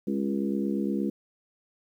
harmonic tone with a mistuned harmonic, 68.6 Hz, C#2, 17 cents flat, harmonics 3 / 4 / 5 / 6 / 7, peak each -28 / -31 / -32 / -39 / -39 dBFS, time 0.07-1.1 s, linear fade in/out 5 ms, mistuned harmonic 6, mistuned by -27 cents, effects 10-bit

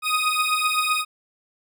20% pulse beating tone pair, 1244.5 / 1252.3 Hz, D#6 / D#6, 0 / +11 cents, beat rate 7.8 Hz, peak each -18 dBFS, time 0.02-1.05 s, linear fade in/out 50 ms, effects none

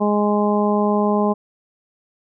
harmonic tone, 207.7 Hz, G#3, in tune, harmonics 1 / 2 / 3 / 4 / 5, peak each -18 / -21 / -23 / -24 / -25 dBFS, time 0-1.34 s, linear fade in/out 20 ms, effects none

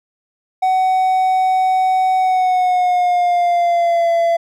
triangle tone with pitch glide, 750 to 675.9 Hz, F#5 to E5, +23 to +43 cents, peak -10 dBFS, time 0.62-4.37 s, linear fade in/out 10 ms, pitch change -180 cents, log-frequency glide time 2.18-4.11 s, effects none

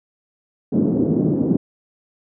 white band-pass noise, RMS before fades -18 dBFS, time 0.72-1.57 s, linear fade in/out 10 ms, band 140 to 340 Hz, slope 24 dB/octave, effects none

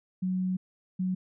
sine tone pair in turn, 185 / 185 Hz, F#3 / F#3, 0 / 0 cents, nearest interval unison, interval 0 cents, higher neither, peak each -26 dBFS, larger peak neither, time 0.22-0.57 / 0.99-1.15 s, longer first, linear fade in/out 10 ms, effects none

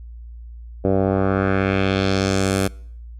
10% pulse tone with low-pass filter sweep, 96.5 Hz, G2, 27 cents flat, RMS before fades -19 dBFS, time 0.84-2.68 s, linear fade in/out 10 ms, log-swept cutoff 550 to 12000 Hz, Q 1.7, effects noise-tail reverb RT60 0.6 s tail -24 dB re dry + added 58 Hz sine -34 dBFS peak until 3.19 s

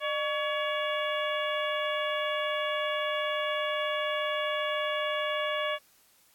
harmonic tone with a mistuned harmonic, 564 Hz, C#5, 30 cents sharp, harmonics 1 / 2 / 3 / 4 / 5 / 6, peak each -31 / -34 / -36 / -37 / -38 / -39 dBFS, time 0-5.79 s, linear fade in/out 50 ms, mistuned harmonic 1, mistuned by +120 cents, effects white hiss -63 dBFS RMS until 6.34 s + AAC 64 kbps

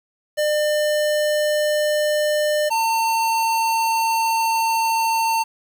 square tone pair in turn, 600 / 903.4 Hz, D5 / A5, +37 / +45 cents, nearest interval perfect fifth, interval 708 cents, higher second, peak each -18 dBFS, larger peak neither, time 0.37-2.7 / 2.7-5.44 s, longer second, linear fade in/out 20 ms, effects 8-bit

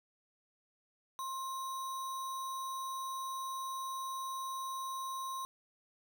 sine tone with sample-and-hold, 1060 Hz, C6, 22 cents sharp, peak -37 dBFS, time 1.19-5.45 s, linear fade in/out 0 ms, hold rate 4900 Hz, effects none

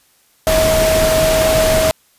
sine tone in noise, 637 Hz, D#5, 41 cents sharp, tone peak -12 dBFS, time 0.47-1.91 s, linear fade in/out 0 ms, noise pink, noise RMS -17 dBFS, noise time 0.47-1.91 s, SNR +2 dB, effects white hiss -55 dBFS RMS until 2.18 s + resampled to 32000 Hz

